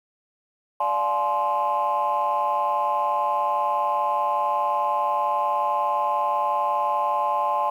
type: chord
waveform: sine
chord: D half-diminished seventh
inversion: none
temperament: equal with one note detuned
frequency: 587.3 / 698.5 / 852 / 1046.5 Hz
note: D5 / F5 / Ab5 / C6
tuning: 0 / 0 / +44 / 0 cents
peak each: -28 / -29 / -23 / -23 dBFS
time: 0.8-7.7 s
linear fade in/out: 5 ms
effects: tanh soft clip ceiling -14 dBFS + 9-bit